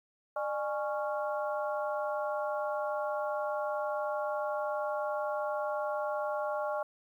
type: harmonic tone with a mistuned harmonic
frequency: 277.2 Hz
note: C#4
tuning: in tune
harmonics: 2 / 3 / 4 / 5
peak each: -33 / -37 / -39 / -41 dBFS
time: 0.36-6.83 s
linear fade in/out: 5 ms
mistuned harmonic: 2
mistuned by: +140 cents
effects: 11-bit